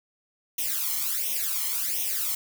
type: noise with flanger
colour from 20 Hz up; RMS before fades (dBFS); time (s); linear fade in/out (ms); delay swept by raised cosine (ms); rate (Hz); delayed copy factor
blue; -28; 0.58-2.35; 5; 0.33 to 0.97; 1.4; +0.95
effects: none